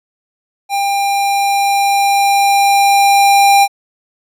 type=tone with level ramp; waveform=square; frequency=798 Hz; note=G5; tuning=31 cents sharp; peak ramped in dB=-14 to -6 dBFS; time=0.69-3.68 s; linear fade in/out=50 ms; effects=resampled to 32000 Hz